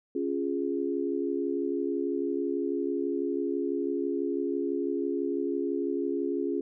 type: chord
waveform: sine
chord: Db major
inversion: none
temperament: equal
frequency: 277.2 / 349.2 / 415.3 Hz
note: Db4 / F4 / Ab4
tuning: 0 / 0 / 0 cents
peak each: -31 / -31 / -32 dBFS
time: 0.15-6.61 s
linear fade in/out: 5 ms
effects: none